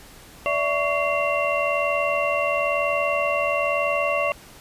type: tone cluster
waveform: sine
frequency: 581 / 662 / 1121 / 2084 / 2744 Hz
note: D5 / E5 / C#6 / C7 / F7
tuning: -19 / +7 / +19 / -7 / -31 cents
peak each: -24 / -27 / -26 / -30 / -27 dBFS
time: 0.46-4.32 s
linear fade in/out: 0 ms
effects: pink hiss -46 dBFS RMS until 4.6 s + resampled to 32000 Hz